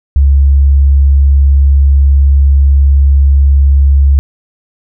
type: tone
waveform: sine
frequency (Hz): 69.3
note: C#2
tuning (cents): 0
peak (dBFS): -3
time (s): 0.16-4.19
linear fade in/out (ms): 0
effects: none